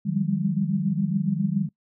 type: tone cluster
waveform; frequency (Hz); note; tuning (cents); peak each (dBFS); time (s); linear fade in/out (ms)
sine; 153.3 / 178.3 / 195.4 / 202.6; D#3 / F3 / G3 / G#3; -25 / +36 / -5 / -43; -27; 0.05-1.69; 20
effects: noise-tail reverb RT60 0.1 s tail -22 dB re dry